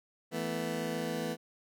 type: chord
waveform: 20% pulse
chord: E suspended fourth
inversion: none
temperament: just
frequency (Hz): 164.81 / 219.8 / 247.2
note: E3 / A3 / B3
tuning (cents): 0 / -2 / +2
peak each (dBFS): -33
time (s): 0.31-1.37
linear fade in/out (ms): 50
effects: none